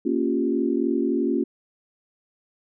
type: chord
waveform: sine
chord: G half-diminished seventh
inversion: first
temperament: equal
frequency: 233.1 / 277.2 / 349.2 / 392 Hz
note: Bb3 / Db4 / F4 / G4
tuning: 0 / 0 / 0 / 0 cents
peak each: -26 / -24 / -25 / -29 dBFS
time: 0.05-1.44 s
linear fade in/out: 10 ms
effects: none